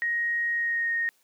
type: tone with pitch glide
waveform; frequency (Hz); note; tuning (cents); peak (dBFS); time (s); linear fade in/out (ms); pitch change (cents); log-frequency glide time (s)
sine; 1878 to 1856.4; A#6 to A#6; +12 to -8; -24; 0.02-1.09; 0; -20; 0.51-0.92
effects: white hiss -66 dBFS RMS until 1.23 s + high-pass 200 Hz 12 dB/octave